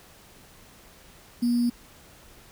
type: tone with sample-and-hold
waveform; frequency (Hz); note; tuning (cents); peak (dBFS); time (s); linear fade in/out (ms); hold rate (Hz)
sine; 239.8; A#3; +49; -20; 1.42-1.7; 10; 4900
effects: pink hiss -52 dBFS RMS until 2.51 s